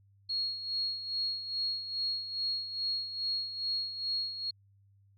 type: tone with tremolo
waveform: sine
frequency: 4302 Hz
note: C8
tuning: 47 cents sharp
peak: -29 dBFS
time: 0.29-4.51 s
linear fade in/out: 10 ms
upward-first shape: sine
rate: 2.4 Hz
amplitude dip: 65%
effects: added 99 Hz sine -61 dBFS peak until 5.17 s